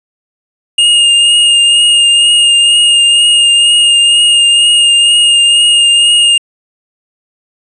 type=tone with vibrato; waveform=square; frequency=2836 Hz; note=F7; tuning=26 cents sharp; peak=-5 dBFS; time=0.78-6.38 s; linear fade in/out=5 ms; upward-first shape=triangle; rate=2.1 Hz; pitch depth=21 cents each way; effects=resampled to 22050 Hz + 7-bit